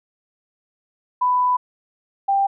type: tone pair in turn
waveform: sine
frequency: 995 / 789.7 Hz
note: B5 / G5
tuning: +13 / +13 cents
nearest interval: major third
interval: 400 cents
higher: first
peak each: -15 dBFS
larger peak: neither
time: 1.21-1.57 / 2.28-2.47 s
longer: first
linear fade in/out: 10 ms
effects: none